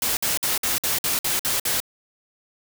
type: noise bursts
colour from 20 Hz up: white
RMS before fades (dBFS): -23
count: 9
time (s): 0.02-1.802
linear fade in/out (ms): 2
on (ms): 150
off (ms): 54
effects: none